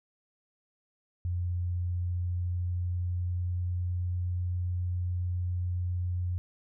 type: tone with pitch glide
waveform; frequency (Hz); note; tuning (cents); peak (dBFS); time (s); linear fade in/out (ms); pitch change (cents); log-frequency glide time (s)
sine; 88.4 to 89.27; F2 to F2; +22 to +38; -28; 1.25-6.38; 0; +16; 1.59-4.39
effects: none